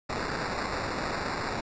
blue noise with sample-and-hold, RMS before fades -32 dBFS, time 0.09-1.61 s, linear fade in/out 10 ms, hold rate 3150 Hz, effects resampled to 16000 Hz

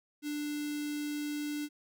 square tone with notch filter, 295.3 Hz, D4, 10 cents sharp, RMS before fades -36 dBFS, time 0.22-1.69 s, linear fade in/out 50 ms, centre 810 Hz, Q 0.51, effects none

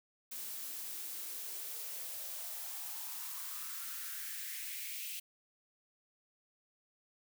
blue noise with high-pass filter sweep, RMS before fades -43 dBFS, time 0.31-5.2 s, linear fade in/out 10 ms, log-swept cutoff 210 to 2700 Hz, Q 3.7, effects none

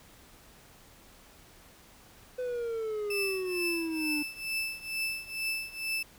triangle exponential sweep, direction down, 507 to 293.7 Hz, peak -29 dBFS, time 2.38-4.23 s, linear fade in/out 10 ms
35% pulse tone with tremolo, 2637 Hz, E7, in tune, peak -27 dBFS, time 3.1-6.03 s, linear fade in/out 5 ms, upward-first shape triangle, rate 2.2 Hz, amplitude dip 90%
effects pink hiss -56 dBFS RMS until 6.18 s

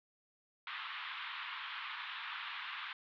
pink band-pass noise, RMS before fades -44 dBFS, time 0.67-2.93 s, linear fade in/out 2 ms, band 990 to 3700 Hz, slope 48 dB/octave, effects none

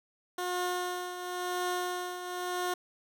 15% pulse tone with tremolo, 359.3 Hz, F4, 49 cents sharp, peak -23 dBFS, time 0.38-2.74 s, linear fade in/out 5 ms, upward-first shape triangle, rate 0.96 Hz, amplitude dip 65%, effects none

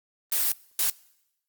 blue noise bursts at uneven times, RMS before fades -24 dBFS, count 2, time 0.32-0.52 / 0.79-0.9 s, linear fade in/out 2 ms, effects noise-tail reverb RT60 0.9 s tail -24 dB re dry + Opus 24 kbps

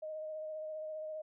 sine tone with vibrato, 622 Hz, D#5, 1 cent flat, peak -39 dBFS, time 0.02-1.22 s, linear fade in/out 10 ms, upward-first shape sine, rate 15 Hz, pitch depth 18 cents each way, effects none

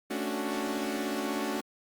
sawtooth chord, D major seventh, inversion second, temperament equal, 220 / 277.2 / 293.7 / 370 Hz, A3 / C#4 / D4 / F#4, 0 / 0 / 0 / 0 cents, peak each -32 dBFS, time 0.1-1.61 s, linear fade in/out 10 ms, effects Opus 32 kbps

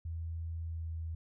sine tone with pitch glide, 82.41 to 81.42 Hz, E2 to E2, 0 to -21 cents, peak -36 dBFS, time 0.05-1.15 s, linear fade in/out 5 ms, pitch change -21 cents, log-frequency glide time 0.64-0.93 s, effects none

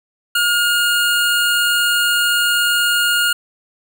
25% pulse tone, 1423 Hz, F6, 32 cents sharp, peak -10 dBFS, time 0.35-3.33 s, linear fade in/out 5 ms, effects none

